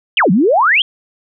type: exponential two-way sweep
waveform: sine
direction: down then up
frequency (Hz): 3322 to 164.8 to 3322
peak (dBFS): -8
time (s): 0.17-0.82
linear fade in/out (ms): 2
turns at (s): 0.31
effects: none